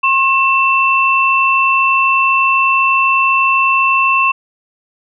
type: tone pair together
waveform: sine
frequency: 1074 / 2672 Hz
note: C6 / E7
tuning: +45 / +23 cents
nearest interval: octave + major third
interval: 1578 cents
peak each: -12 dBFS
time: 0.03-4.32 s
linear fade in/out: 10 ms
effects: none